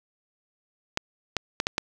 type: clicks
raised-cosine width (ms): 0.2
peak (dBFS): -7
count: 5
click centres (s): 0.974 / 1.367 / 1.601 / 1.669 / 1.781
effects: none